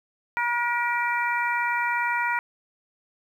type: harmonic tone with a mistuned harmonic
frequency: 478.5 Hz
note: A#4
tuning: 45 cents sharp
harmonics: 2 / 3 / 4 / 5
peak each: -26 / -28 / -29 / -30 dBFS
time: 0.37-2.39 s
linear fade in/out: 0 ms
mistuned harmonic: 5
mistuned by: -34 cents
effects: 9-bit